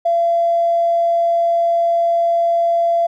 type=tone with tanh clipping; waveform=triangle; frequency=680 Hz; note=F5; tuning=46 cents flat; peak=-12 dBFS; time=0.05-3.07 s; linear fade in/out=10 ms; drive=2 dB; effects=none